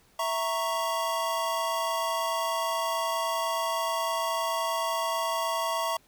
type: chord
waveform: square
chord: A# diminished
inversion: second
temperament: equal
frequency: 659.3 / 932.3 / 1108.7 Hz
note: E5 / A#5 / C#6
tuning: 0 / 0 / 0 cents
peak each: -32 dBFS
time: 0.19-5.97 s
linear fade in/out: 5 ms
effects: pink hiss -62 dBFS RMS until 6.07 s